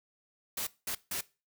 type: noise bursts at uneven times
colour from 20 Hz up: white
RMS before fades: -35 dBFS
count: 3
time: 0.57-0.67 / 0.87-0.95 / 1.11-1.21 s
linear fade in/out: 5 ms
effects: noise-tail reverb RT60 0.3 s tail -20 dB re dry

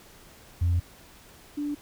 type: tone pair in turn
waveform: sine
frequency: 86.9 / 292.3 Hz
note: F2 / D4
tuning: -8 / -8 cents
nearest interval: octave + major sixth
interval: 2100 cents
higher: second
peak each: -19 / -27 dBFS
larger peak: first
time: 0.61-0.8 / 1.57-1.75 s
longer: first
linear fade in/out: 10 ms
effects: tanh soft clip ceiling -18 dBFS + pink hiss -52 dBFS RMS until 1.81 s

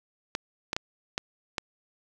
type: clicks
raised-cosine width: 0.2 ms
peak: -11 dBFS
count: 5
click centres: 0.351 / 0.731 / 0.765 / 1.179 / 1.582 s
effects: none

